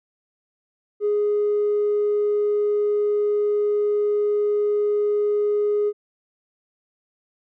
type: tone with tanh clipping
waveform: triangle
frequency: 415.3 Hz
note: G#4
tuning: in tune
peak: -18 dBFS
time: 1-5.93 s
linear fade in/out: 50 ms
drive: 5 dB
effects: none